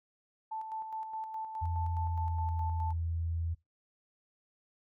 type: tone with tremolo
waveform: sine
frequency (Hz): 880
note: A5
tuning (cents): 0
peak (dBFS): -35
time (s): 0.51-2.93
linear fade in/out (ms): 10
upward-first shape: square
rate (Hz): 4.8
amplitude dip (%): 45
type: tone with pitch glide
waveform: sine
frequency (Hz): 84.7 to 83.1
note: E2 to E2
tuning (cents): +48 to +15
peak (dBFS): -31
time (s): 1.61-3.55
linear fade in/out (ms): 20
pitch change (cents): -33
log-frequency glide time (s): 2.02-2.43
effects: noise-tail reverb RT60 0.2 s tail -21 dB re dry